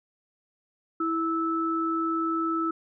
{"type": "tone pair together", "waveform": "sine", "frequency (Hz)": [327.5, 1310], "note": ["E4", "E6"], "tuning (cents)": [-11, -11], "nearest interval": "2 octaves", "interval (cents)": 2400, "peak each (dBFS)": -27, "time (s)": [1, 2.71], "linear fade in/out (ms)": 5, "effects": []}